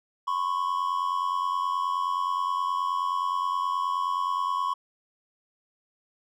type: tone pair together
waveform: triangle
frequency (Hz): 1006 / 1095.5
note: B5 / C#6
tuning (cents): +32 / -21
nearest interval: minor second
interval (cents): 147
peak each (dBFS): -27 / -25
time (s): 0.27-4.74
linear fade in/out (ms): 10
effects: none